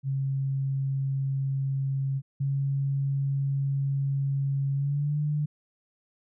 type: tone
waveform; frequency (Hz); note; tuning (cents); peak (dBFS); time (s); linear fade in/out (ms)
sine; 136; C#3; -33; -25; 0.03-2.22; 50
type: tone with pitch glide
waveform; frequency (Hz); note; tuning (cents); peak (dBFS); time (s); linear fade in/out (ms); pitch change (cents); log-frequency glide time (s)
sine; 138.1 to 148.87; C#3 to D3; -6 to +24; -24; 2.4-5.46; 10; +130; 4.74-5.18
effects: none